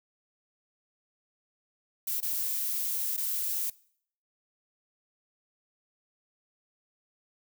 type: noise with dropouts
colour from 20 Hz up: violet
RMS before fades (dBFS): -31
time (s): 2.07-3.7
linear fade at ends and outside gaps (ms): 5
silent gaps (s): 2.204-2.226 / 3.166-3.176
effects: noise-tail reverb RT60 0.6 s tail -22 dB re dry